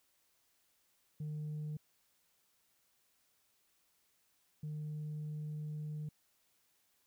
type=tone pair in turn; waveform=sine; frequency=151.6 / 151.6 Hz; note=D#3 / D#3; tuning=-45 / -45 cents; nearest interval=unison; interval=0 cents; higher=neither; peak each=-36 / -37 dBFS; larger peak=first; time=1.2-1.77 / 4.63-6.09 s; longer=second; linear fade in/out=5 ms; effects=tanh soft clip ceiling -37 dBFS + white hiss -75 dBFS RMS until 7.06 s